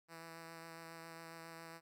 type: tone with vibrato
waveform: 5% pulse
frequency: 164.81 Hz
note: E3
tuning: in tune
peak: -39 dBFS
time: 0.08-1.81 s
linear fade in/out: 50 ms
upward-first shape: sine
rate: 7.3 Hz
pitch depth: 12 cents each way
effects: none